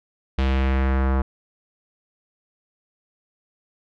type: tone with low-pass filter sweep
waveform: square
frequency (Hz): 66.3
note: C2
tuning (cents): +23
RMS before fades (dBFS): -20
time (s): 0.38-1.22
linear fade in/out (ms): 5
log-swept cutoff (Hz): 3400 to 1200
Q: 1.6
effects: none